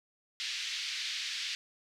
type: band-pass noise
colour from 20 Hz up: white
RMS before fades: -37 dBFS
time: 0.4-1.55 s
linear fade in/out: 0 ms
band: 2000 to 4900 Hz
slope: 24 dB/octave
effects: none